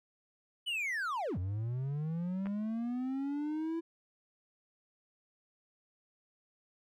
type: linear two-way sweep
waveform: triangle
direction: down then up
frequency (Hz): 3028 to 87.31 to 334.9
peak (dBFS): -31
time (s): 0.66-3.81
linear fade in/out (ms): 20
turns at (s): 1.38
type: clicks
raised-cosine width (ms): 0.5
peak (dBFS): -31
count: 2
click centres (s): 2.458 / 2.469
effects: none